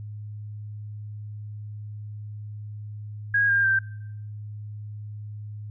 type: tone with pitch steps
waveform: sine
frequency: 1642 / 1604.5 / 1567.8 Hz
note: G#6 / G6 / G6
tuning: -20 / +40 / 0 cents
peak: -18 dBFS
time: 3.34-3.79 s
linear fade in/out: 5 ms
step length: 150 ms
effects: noise-tail reverb RT60 0.8 s tail -23 dB re dry + added 105 Hz sine -34 dBFS peak until 5.7 s